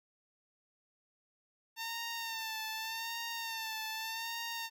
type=tone with vibrato; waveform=10% pulse; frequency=902 Hz; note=A5; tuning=43 cents sharp; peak=-29 dBFS; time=1.76-4.7 s; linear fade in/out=50 ms; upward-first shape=sine; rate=0.84 Hz; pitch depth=50 cents each way; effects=none